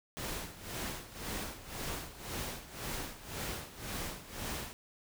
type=noise with tremolo; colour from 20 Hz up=pink; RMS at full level=-38 dBFS; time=0.17-4.73 s; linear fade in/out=0 ms; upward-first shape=sine; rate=1.9 Hz; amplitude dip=80%; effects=none